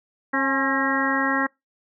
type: harmonic tone with a mistuned harmonic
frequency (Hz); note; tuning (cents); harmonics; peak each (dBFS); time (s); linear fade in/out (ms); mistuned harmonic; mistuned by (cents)
269.9; C#4; -46; 1 / 2 / 3 / 4 / 5 / 6 / 7; -25 / -30 / -30 / -27 / -30 / -27 / -26; 0.33-1.47; 10; 3; +49
effects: noise-tail reverb RT60 0.2 s tail -26 dB re dry